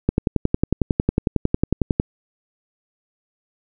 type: click train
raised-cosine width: 3 ms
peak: -3 dBFS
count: 22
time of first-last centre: 0.09-1.999 s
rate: 11 Hz
effects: none